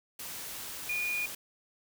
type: tone in noise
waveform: sine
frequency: 2439 Hz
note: D#7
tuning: 35 cents flat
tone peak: -30 dBFS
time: 0.89-1.26 s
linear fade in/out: 5 ms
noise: white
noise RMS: -41 dBFS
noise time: 0.19-1.35 s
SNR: +8 dB
effects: none